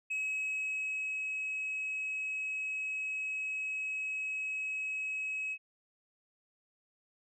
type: tone with ADSR envelope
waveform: sine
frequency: 2560 Hz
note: D#7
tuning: 49 cents sharp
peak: -29 dBFS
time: 0.1-5.58 s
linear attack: 14 ms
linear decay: 1100 ms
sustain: -3 dB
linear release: 60 ms
effects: tanh soft clip ceiling -31 dBFS